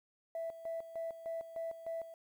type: tone with tremolo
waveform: sine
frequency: 660 Hz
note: E5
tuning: 2 cents sharp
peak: -35 dBFS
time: 0.35-2.14 s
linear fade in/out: 2 ms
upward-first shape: square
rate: 3.3 Hz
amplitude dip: 75%
effects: tanh soft clip ceiling -34 dBFS + 11-bit